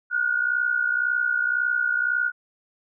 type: tone pair together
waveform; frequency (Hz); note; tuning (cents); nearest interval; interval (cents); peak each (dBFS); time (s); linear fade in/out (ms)
sine; 1438.1 / 1500; F#6 / F#6; -50 / +23; minor second; 73; -22 / -25; 0.1-2.32; 50
effects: none